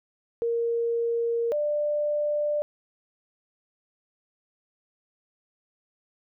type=tone pair in turn; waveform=sine; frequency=466.2 / 592.8 Hz; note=A#4 / D5; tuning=0 / +16 cents; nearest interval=major third; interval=416 cents; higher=second; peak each=-23 dBFS; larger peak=neither; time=0.42-1.52 / 1.52-2.62 s; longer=neither; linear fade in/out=0 ms; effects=none